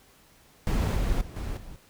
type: noise with level steps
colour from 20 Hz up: brown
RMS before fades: -24 / -26 / -40 / -32 / -43 dBFS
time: 0.67-1.76 s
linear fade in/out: 0 ms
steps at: 0.96 / 1.21 / 1.36 / 1.57 s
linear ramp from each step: 2 ms
effects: pink hiss -58 dBFS RMS until 1.89 s